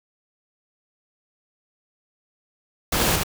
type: noise with echo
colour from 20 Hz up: pink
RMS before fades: -22 dBFS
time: 2.92-3.16 s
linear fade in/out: 5 ms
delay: 75 ms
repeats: 1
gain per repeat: -2 dB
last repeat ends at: 3.235 s
effects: none